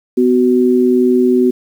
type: tone pair together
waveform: sine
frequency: 250.6 / 372.9 Hz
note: B3 / F#4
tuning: +25 / +14 cents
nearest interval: perfect fifth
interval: 689 cents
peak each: -11 dBFS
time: 0.17-1.51 s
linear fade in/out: 10 ms
effects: 7-bit